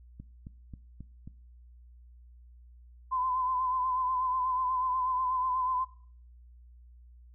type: click train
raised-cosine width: 5 ms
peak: -31 dBFS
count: 5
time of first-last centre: 0.2-1.275 s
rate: 3.72 Hz
type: tone with vibrato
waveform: sine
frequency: 1020 Hz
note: C6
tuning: 44 cents flat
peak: -27 dBFS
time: 3.11-5.85 s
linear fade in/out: 20 ms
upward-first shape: sine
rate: 8.2 Hz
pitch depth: 39 cents each way
effects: noise-tail reverb RT60 0.5 s tail -20 dB re dry + added 60 Hz sine -51 dBFS peak until 7.34 s